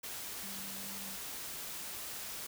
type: tone in noise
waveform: sine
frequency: 196 Hz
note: G3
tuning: in tune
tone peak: -50 dBFS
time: 0.43-1.16 s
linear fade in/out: 10 ms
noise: white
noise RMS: -43 dBFS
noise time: 0.03-2.47 s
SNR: -10 dB
effects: none